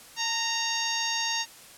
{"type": "harmonic tone with a mistuned harmonic", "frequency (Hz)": 927, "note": "A#5", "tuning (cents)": -10, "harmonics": [1, 2, 3, 4, 5, 6, 7], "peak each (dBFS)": [-34, -34, -34, -34, -34, -34, -34], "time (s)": [0.16, 1.46], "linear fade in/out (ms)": 50, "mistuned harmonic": 1, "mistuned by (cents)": -37, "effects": ["white hiss -49 dBFS RMS until 1.77 s", "low-pass 12000 Hz 12 dB/octave"]}